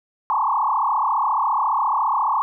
sine tone with frequency modulation, 987.8 Hz, B5, in tune, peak -17 dBFS, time 0.3-2.42 s, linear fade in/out 0 ms, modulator 34.5 Hz, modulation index 4.5, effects none

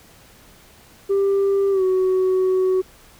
sine tone with pitch glide, 394.7 to 373.6 Hz, G4 to F#4, +12 to +17 cents, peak -13 dBFS, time 1.09-2.82 s, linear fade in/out 20 ms, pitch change -95 cents, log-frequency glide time 1.71-1.83 s, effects tanh soft clip ceiling -14 dBFS + pink hiss -49 dBFS RMS until 3.19 s

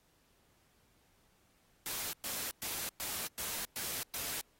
white noise bursts, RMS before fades -39 dBFS, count 7, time 1.86-4.41 s, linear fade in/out 0 ms, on 270 ms, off 110 ms, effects pink hiss -71 dBFS RMS until 4.59 s + AAC 48 kbps

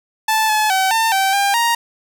sawtooth tone with pitch steps, 876 / 858 / 762 / 899 / 774 / 799 / 936 Hz, A5 / A5 / G5 / A5 / G5 / G5 / A#5, -8 / -44 / -49 / +37 / -22 / +33 / +7 cents, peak -10 dBFS, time 0.28-1.75 s, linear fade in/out 5 ms, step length 210 ms, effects none

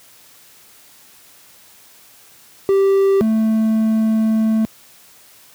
triangle tone pair in turn, 391.1 / 220.4 Hz, G4 / A3, -4 / +3 cents, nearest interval minor seventh, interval 993 cents, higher first, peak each -9 / -11 dBFS, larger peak first, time 2.69-3.21 / 3.21-4.65 s, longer second, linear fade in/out 0 ms, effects white hiss -47 dBFS RMS until 5.54 s + high-pass 60 Hz 12 dB/octave

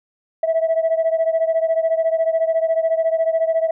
sine beating tone pair, 648 / 662 Hz, E5 / E5, -30 / +7 cents, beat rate 14 Hz, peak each -16 / -19 dBFS, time 0.43-3.71 s, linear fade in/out 5 ms, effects tanh soft clip ceiling -11 dBFS

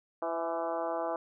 harmonic tone with a mistuned harmonic, 167.4 Hz, E3, 27 cents sharp, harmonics 2 / 3 / 4 / 5 / 6 / 7 / 8 / 9, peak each -40 / -38 / -34 / -38 / -41 / -41 / -47 / -51 dBFS, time 0.22-1.16 s, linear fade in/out 2 ms, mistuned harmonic 4, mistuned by -27 cents, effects none

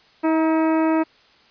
harmonic tone with a mistuned harmonic, 320 Hz, D#4, 49 cents sharp, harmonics 1 / 2 / 3 / 4 / 5 / 6 / 7 / 8, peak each -17 / -24 / -26 / -31 / -36 / -38 / -39 / -39 dBFS, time 0.23-1.04 s, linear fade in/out 20 ms, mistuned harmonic 3, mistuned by -26 cents, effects white hiss -54 dBFS RMS until 1.5 s + resampled to 11025 Hz

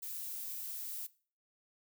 violet noise, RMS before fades -42 dBFS, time 0.02-1.07 s, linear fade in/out 10 ms, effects noise-tail reverb RT60 0.4 s tail -19 dB re dry

